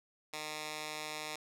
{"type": "tone with band-pass filter", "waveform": "10% pulse", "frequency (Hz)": 153.1, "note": "D#3", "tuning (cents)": -28, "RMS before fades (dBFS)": -42, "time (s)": [0.33, 1.36], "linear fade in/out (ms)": 5, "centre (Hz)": 4300, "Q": 0.52, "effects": []}